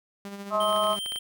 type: tone with tremolo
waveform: sawtooth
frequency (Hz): 200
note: G3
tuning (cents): +35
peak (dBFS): -31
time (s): 0.25-0.99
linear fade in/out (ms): 0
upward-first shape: sine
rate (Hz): 14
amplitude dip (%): 45
type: harmonic tone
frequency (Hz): 212.2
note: G#3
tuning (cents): +38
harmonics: 3 / 4 / 5 / 6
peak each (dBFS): -25 / -35 / -27 / -28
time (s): 0.5-0.97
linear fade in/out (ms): 50
type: tone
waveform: square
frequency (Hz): 3136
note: G7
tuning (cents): 0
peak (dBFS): -31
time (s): 0.6-1.19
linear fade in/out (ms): 5
type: clicks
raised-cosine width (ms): 0.3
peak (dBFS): -23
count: 8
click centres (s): 0.728 / 0.763 / 0.839 / 0.87 / 0.932 / 1.061 / 1.121 / 1.16
effects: none